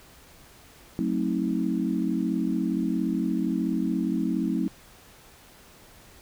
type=chord; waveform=sine; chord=F# diminished seventh; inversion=none; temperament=just; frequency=185 / 222 / 266.4 / 319.7 Hz; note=F#3 / A3 / C4 / Eb4; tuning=0 / +16 / +31 / +47 cents; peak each=-29 dBFS; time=0.99-4.68 s; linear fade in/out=0 ms; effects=pink hiss -52 dBFS RMS until 6.21 s